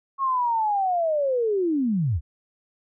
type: linear sweep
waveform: sine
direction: down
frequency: 1101 to 63.2 Hz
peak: -20 dBFS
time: 0.18-2.21 s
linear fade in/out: 50 ms
effects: none